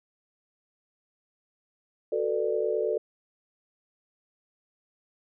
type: chord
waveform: sine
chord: B minor seventh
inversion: second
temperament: just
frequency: 370.4 / 444.5 / 493.9 / 592.7 Hz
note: F#4 / A4 / B4 / D5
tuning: +2 / +18 / 0 / +16 cents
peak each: -32 / -27 / -33 / -31 dBFS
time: 2.12-2.98 s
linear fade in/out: 5 ms
effects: none